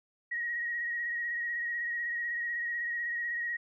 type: tone with vibrato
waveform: sine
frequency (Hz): 1893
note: A#6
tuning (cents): +26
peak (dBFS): -31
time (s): 0.31-3.57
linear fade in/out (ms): 10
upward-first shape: sine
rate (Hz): 16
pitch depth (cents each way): 27
effects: none